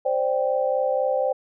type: chord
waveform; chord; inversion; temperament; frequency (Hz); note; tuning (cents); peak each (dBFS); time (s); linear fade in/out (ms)
sine; C suspended second; none; equal; 523.3 / 587.3 / 784; C5 / D5 / G5; 0 / 0 / 0; -22 / -25 / -27; 0.05-1.33; 10
effects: none